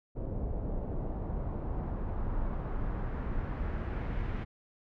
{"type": "noise with low-pass filter sweep", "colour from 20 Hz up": "brown", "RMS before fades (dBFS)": -34, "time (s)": [0.15, 4.45], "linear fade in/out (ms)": 20, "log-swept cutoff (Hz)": [570, 2200], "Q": 1.3, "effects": []}